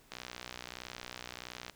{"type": "click train", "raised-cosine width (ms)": 0.2, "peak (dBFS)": -24, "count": 98, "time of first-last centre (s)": [0.12, 1.697], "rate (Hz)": 61.5, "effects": ["pink hiss -63 dBFS RMS until 1.75 s"]}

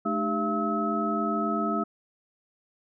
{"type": "tone cluster", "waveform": "sine", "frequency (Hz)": [214.6, 302.1, 393, 679, 1291], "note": ["A3", "D4", "G4", "F5", "E6"], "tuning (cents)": [-43, 49, 4, -49, -37], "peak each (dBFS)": [-29, -32, -34, -32, -29], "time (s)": [0.05, 1.84], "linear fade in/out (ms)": 10, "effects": []}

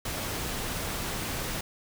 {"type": "noise", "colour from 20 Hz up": "pink", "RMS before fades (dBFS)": -33, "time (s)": [0.05, 1.61], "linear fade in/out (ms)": 5, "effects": []}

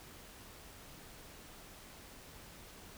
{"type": "silence", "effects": ["pink hiss -54 dBFS RMS until 2.97 s"]}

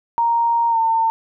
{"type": "tone with pitch glide", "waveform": "sine", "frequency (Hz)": [932.3, 903.7], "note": ["A#5", "A5"], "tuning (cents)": [0, 46], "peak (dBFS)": -14, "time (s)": [0.18, 1.1], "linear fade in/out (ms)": 0, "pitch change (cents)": -54, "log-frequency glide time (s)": [0.69, 0.78], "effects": []}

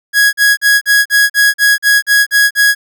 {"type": "tone bursts", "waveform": "45% pulse", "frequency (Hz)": 1661.2, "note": "G#6", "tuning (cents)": 0, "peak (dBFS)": -6, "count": 11, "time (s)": [0.13, 2.75], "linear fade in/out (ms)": 50, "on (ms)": 200, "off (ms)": 42, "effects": []}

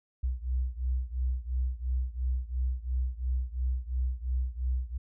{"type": "beating tone pair", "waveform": "sine", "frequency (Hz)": [61.9, 64.8], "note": ["B1", "C2"], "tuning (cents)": [5, -16], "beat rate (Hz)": 2.9, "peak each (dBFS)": [-30, -32], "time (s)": [0.23, 4.98], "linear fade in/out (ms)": 10, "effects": []}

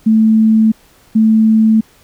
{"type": "tone pair in turn", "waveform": "sine", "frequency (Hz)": [220, 220], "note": ["A3", "A3"], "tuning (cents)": [0, 0], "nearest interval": "unison", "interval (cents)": 0, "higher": "neither", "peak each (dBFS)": -6, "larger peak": "neither", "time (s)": [[0.06, 0.72], [1.15, 1.81]], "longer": "neither", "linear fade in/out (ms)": 10, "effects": ["pink hiss -48 dBFS RMS until 2.03 s"]}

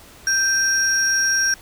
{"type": "tone pair together", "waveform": "sine", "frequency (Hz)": [1568, 5614], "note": ["G6", "F8"], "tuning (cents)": [0, 8], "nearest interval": "octave + minor seventh", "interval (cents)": 2208, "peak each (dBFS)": -17, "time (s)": [0.27, 1.54], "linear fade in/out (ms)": 2, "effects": ["tanh soft clip ceiling -12 dBFS", "pink hiss -45 dBFS RMS until 1.61 s"]}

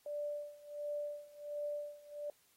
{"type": "tone with tremolo", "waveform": "sine", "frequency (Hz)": 587.3, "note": "D5", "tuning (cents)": 0, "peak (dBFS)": -36, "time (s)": [0.06, 2.3], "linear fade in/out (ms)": 2, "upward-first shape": "sine", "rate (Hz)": 1.4, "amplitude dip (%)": 90, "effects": ["white hiss -71 dBFS RMS until 2.56 s", "AAC 48 kbps"]}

